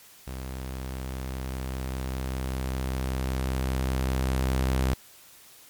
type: tone with level ramp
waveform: sawtooth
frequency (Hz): 65.1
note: C2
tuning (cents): -8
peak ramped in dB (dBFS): -30 to -18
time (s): 0.27-4.94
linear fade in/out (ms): 5
effects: white hiss -52 dBFS RMS until 5.69 s + MP3 96 kbps